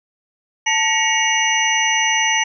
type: tone cluster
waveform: sine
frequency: 885 / 1901 / 2230 / 2839 / 5960 Hz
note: A5 / A#6 / C#7 / F7 / F#8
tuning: +10 / +33 / +10 / +28 / +12 cents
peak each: -21 dBFS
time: 0.66-2.44 s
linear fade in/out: 10 ms
effects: none